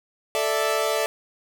sawtooth chord, A suspended fourth, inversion none, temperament equal, 440 / 587.3 / 659.3 Hz, A4 / D5 / E5, 0 / 0 / 0 cents, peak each -22 dBFS, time 0.35-1.06 s, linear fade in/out 0 ms, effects none

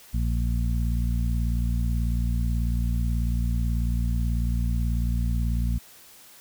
harmonic tone, 58.27 Hz, A#1, in tune, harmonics 1 / 2 / 3 / 4, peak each -23 / -29 / -33 / -35 dBFS, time 0.13-5.79 s, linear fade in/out 20 ms, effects white hiss -50 dBFS RMS until 6.4 s

